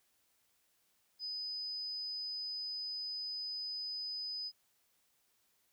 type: tone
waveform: sine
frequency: 5000 Hz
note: D#8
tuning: 8 cents sharp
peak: -38 dBFS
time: 1.19-4.52 s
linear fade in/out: 50 ms
effects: white hiss -75 dBFS RMS until 5.72 s